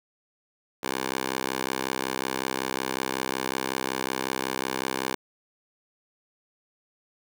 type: tone with high-pass filter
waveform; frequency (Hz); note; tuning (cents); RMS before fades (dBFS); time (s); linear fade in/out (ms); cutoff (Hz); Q
10% pulse; 65.41; C2; 0; -30; 0.83-5.15; 5; 440; 0.67
effects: none